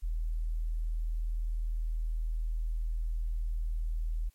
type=tone; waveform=sine; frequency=40.13 Hz; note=E1; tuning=46 cents flat; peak=-29 dBFS; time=0.02-4.3 s; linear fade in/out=20 ms; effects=white hiss -70 dBFS RMS until 4.34 s + MP3 64 kbps